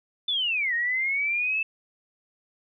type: linear two-way sweep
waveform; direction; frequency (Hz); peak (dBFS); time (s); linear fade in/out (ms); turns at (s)
sine; down then up; 3550 to 1848 to 2645; -23; 0.28-1.63; 5; 0.74
effects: none